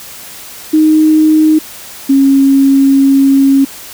sine tone pair in turn, 311.1 / 273.2 Hz, D#4 / C#4, 0 / -25 cents, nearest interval major second, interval 225 cents, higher first, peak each -4 dBFS, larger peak neither, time 0.73-1.59 / 2.09-3.65 s, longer second, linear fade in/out 10 ms, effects white hiss -30 dBFS RMS until 3.93 s

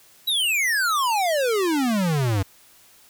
square exponential sweep, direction down, 3964 to 92.5 Hz, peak -20 dBFS, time 0.27-2.43 s, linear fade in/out 10 ms, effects white hiss -53 dBFS RMS until 3.09 s

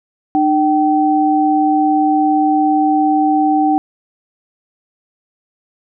sine tone pair together, 302.9 / 770 Hz, D#4 / G5, -46 / -31 cents, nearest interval octave + major third, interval 1615 cents, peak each -13 dBFS, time 0.35-3.78 s, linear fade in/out 0 ms, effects none

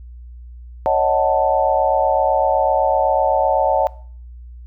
sine chord, D# half-diminished seventh, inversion third, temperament equal with one note detuned, 554.4 / 622.3 / 740 / 882.5 Hz, C#5 / D#5 / F#5 / A5, 0 / 0 / 0 / +5 cents, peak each -19 dBFS, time 0.86-3.87 s, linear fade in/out 0 ms, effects noise-tail reverb RT60 0.5 s tail -21 dB re dry + added 60 Hz sine -34 dBFS peak until 4.66 s

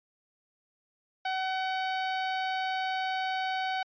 sawtooth tone, 755 Hz, F#5, 35 cents sharp, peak -25 dBFS, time 1.25-3.83 s, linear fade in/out 5 ms, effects resampled to 11025 Hz

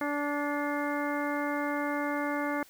harmonic tone with a mistuned harmonic, 290 Hz, D4, 22 cents flat, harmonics 1 / 2 / 3 / 4 / 5 / 6 / 7, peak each -32 / -35 / -37 / -38 / -39 / -40 / -40 dBFS, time 0.01-2.63 s, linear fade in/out 2 ms, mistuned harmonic 7, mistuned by +66 cents, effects white hiss -57 dBFS RMS until 2.69 s

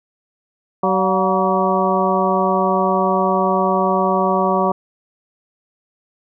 harmonic tone with a mistuned harmonic, 190 Hz, F#3, 46 cents sharp, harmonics 1 / 2 / 3 / 4 / 5 / 6, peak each -21 / -21 / -21 / -21 / -21 / -21 dBFS, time 0.83-4.72 s, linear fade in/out 5 ms, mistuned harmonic 4, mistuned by -76 cents, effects none

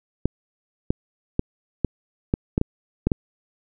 clicks, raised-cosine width 3 ms, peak -6 dBFS, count 9, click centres 0.256 / 0.905 / 1.394 / 1.847 / 2.339 / 2.579 / 2.614 / 3.07 / 3.118 s, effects none

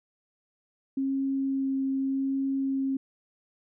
sine tone with vibrato, 269.8 Hz, C#4, 47 cents flat, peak -25 dBFS, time 0.97-2.97 s, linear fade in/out 5 ms, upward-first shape sine, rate 0.84 Hz, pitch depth 8 cents each way, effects none

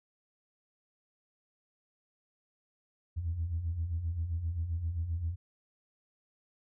sine beating tone pair, 77.78 / 85.38 Hz, D#2 / F2, 0 / -39 cents, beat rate 7.6 Hz, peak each -38 / -31 dBFS, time 3.16-5.36 s, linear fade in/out 20 ms, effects tanh soft clip ceiling -25 dBFS

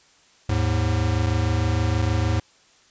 square tone pair together, 80 / 106.45 Hz, D#2 / G#2, +49 / +43 cents, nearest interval perfect fourth, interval 494 cents, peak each -24 / -22 dBFS, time 0.49-2.4 s, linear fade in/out 5 ms, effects white hiss -56 dBFS RMS until 2.9 s + resampled to 16000 Hz

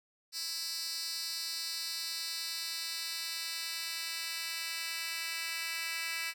10% pulse tone with high-pass filter sweep, 329.6 Hz, E4, in tune, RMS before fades -38 dBFS, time 0.32-6.34 s, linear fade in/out 50 ms, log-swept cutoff 4700 to 2600 Hz, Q 2.3, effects none

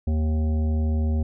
harmonic tone, 77.78 Hz, D#2, in tune, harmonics 1 / 3 / 5 / 7 / 9 / 10, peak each -20 / -29 / -39 / -41 / -47 / -49 dBFS, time 0.07-1.23 s, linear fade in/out 5 ms, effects none

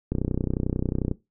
click train, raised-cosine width 3 ms, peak -12 dBFS, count 32, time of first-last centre 0.12-1.114 s, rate 31.2 Hz, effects noise-tail reverb RT60 0.2 s tail -18 dB re dry

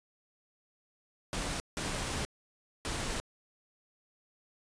pink noise bursts at uneven times, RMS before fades -35 dBFS, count 3, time 1.33-1.6 / 1.77-2.25 / 2.85-3.2 s, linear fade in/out 0 ms, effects resampled to 22050 Hz

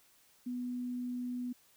sine tone, 247 Hz, B3, in tune, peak -35 dBFS, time 0.46-1.53 s, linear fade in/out 10 ms, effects white hiss -66 dBFS RMS until 1.76 s

